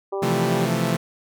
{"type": "harmonic tone", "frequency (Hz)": 196.2, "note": "G3", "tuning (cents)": 2, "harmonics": [2, 3, 4, 5, 6], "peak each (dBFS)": [-25, -32, -33, -36, -39], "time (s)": [0.12, 0.66], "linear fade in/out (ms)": 10}
{"type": "chord", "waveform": "sawtooth", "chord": "F major seventh", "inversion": "second", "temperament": "equal", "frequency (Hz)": [130.81, 164.81, 174.61, 220], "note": ["C3", "E3", "F3", "A3"], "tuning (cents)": [0, 0, 0, 0], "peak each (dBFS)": -22, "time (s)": [0.22, 0.97], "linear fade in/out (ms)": 10}
{"effects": []}